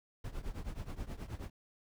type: noise with tremolo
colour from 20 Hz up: brown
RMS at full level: -38 dBFS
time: 0.24-1.5 s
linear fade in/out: 5 ms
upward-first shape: triangle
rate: 9.4 Hz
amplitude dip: 90%
effects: none